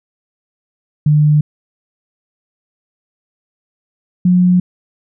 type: tone pair in turn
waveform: sine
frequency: 150 / 180.19 Hz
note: D3 / F#3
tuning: +37 / -46 cents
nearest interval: minor third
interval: 317 cents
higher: second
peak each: -7 dBFS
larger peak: neither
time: 1.06-1.41 / 4.25-4.6 s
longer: neither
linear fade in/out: 5 ms
effects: none